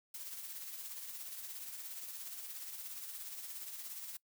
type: noise with tremolo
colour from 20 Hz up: blue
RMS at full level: -44 dBFS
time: 0.14-4.17 s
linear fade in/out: 5 ms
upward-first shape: triangle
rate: 17 Hz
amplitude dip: 50%
effects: noise-tail reverb RT60 0.1 s tail -22 dB re dry